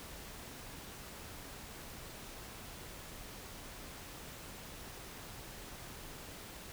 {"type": "silence", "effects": ["pink hiss -49 dBFS RMS until 6.72 s"]}